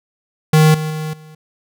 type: tone with level steps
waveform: square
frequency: 155.56 Hz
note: D#3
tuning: in tune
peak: -8 / -20 / -22 / -38 dBFS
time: 0.53-1.35 s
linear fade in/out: 5 ms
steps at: 0.74 / 0.9 / 1.13 s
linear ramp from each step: 5 ms
effects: none